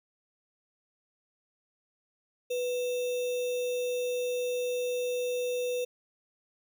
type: tone with sample-and-hold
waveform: sine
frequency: 493.9 Hz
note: B4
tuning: in tune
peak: -28 dBFS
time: 2.5-5.85 s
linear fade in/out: 10 ms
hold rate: 3150 Hz
effects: none